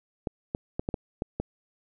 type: clicks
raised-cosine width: 2 ms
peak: -15 dBFS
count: 7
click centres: 0.272 / 0.549 / 0.795 / 0.889 / 0.942 / 1.221 / 1.4 s
effects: none